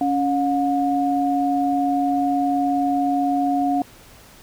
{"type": "tone pair together", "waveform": "sine", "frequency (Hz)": [279.5, 719.1], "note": ["C#4", "F#5"], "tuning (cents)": [14, -50], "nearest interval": "octave + major third", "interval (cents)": 1636, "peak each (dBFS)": -20, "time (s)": [0.01, 3.82], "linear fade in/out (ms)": 2, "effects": ["pink hiss -47 dBFS RMS until 4.42 s"]}